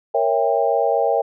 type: chord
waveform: sine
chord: A# diminished seventh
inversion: none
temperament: equal with one note detuned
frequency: 466.2 / 554.4 / 659.3 / 797.7 Hz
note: A#4 / C#5 / E5 / G5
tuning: 0 / 0 / 0 / +30 cents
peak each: -21 dBFS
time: 0.14-1.22 s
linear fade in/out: 10 ms
effects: none